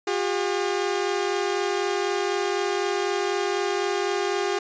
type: tone pair together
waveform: sawtooth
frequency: 359.3 / 403.3 Hz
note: F4 / G4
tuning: +49 / +49 cents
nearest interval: major second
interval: 200 cents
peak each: -23 / -21 dBFS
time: 0.07-4.59 s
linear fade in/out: 5 ms
effects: resampled to 16000 Hz